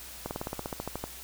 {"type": "slowing click train", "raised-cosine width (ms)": 1, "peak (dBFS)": -19, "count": 13, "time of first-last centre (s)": [0.26, 1.04], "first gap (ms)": 49, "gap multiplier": 1.05, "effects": ["added 60 Hz sine -52 dBFS peak until 1.23 s", "white hiss -45 dBFS RMS until 1.23 s"]}